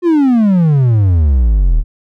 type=exponential sweep; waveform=triangle; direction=down; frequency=361.9 to 35.67 Hz; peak=-5 dBFS; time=0.02-1.84 s; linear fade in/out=50 ms; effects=none